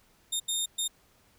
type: tone bursts at uneven times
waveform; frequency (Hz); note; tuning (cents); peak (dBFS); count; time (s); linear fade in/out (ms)
20% pulse; 3663; A#7; -31; -22; 3; 0.32-0.4 / 0.48-0.66 / 0.78-0.88; 10
effects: pink hiss -64 dBFS RMS until 1.38 s